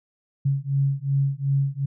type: beating tone pair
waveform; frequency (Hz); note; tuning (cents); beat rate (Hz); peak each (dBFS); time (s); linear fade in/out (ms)
sine; 137 / 139.7; C#3 / C#3; -20 / +14; 2.7; -23; 0.45-1.86; 10
effects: none